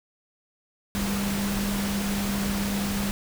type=tone in noise; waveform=sine; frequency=200 Hz; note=G3; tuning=35 cents sharp; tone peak=-26 dBFS; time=0.95-3.11 s; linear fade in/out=0 ms; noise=pink; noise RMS=-31 dBFS; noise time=0.95-3.11 s; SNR=+2 dB; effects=none